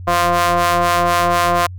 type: ring-modulated tone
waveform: sawtooth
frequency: 174.61 Hz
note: F3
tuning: in tune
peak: -6 dBFS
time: 0.07-1.67 s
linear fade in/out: 10 ms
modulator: 871 Hz
effects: added 91 Hz sine -28 dBFS peak until 1.78 s